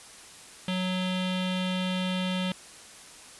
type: tone with low-pass filter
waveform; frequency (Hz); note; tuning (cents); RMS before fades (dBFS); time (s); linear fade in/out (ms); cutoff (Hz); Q
square; 184.5; F#3; -5; -29; 0.68-2.52; 2; 3300; 5.4
effects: white hiss -48 dBFS RMS until 3.39 s + resampled to 24000 Hz